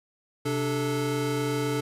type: tone cluster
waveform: square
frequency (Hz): 130 / 292.9 / 437.6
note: C3 / D4 / A4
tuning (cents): -11 / -5 / -9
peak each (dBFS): -31 / -31 / -30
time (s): 0.45-1.81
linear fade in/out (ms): 10
effects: resampled to 32000 Hz